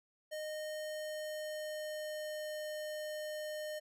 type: tone with pitch glide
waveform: square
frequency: 615 to 610.4 Hz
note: D#5 to D#5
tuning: -20 to -33 cents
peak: -40 dBFS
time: 0.31-3.8 s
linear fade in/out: 20 ms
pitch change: -13 cents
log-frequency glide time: 0.78-2.63 s
effects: none